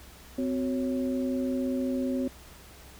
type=tone cluster; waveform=sine; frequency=257.2 / 371.8 / 551 Hz; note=C4 / F#4 / C#5; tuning=-30 / +8 / -11 cents; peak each=-27 / -36 / -35 dBFS; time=0.38-2.28 s; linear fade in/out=5 ms; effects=added 65 Hz sine -51 dBFS peak until 2.99 s + pink hiss -51 dBFS RMS until 2.99 s